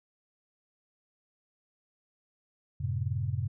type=chord; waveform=sine; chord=F# diminished; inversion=none; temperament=just; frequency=92.5 / 111 / 133.2 Hz; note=F#2 / A2 / C3; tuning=0 / +16 / +31 cents; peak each=-33 dBFS; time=2.8-3.48 s; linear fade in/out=10 ms; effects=none